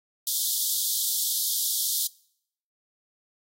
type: high-pass noise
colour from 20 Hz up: white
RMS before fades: -26 dBFS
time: 0.27-2.07 s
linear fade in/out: 2 ms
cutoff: 3300 Hz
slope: 96 dB/octave
effects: noise-tail reverb RT60 0.7 s tail -24 dB re dry + AAC 48 kbps